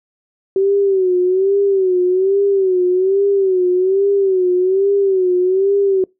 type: tone with vibrato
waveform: sine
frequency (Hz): 380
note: F#4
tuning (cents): +46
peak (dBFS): -11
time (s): 0.56-6.04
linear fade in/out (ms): 2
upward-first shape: sine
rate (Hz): 1.2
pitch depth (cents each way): 93
effects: noise-tail reverb RT60 0.2 s tail -25 dB re dry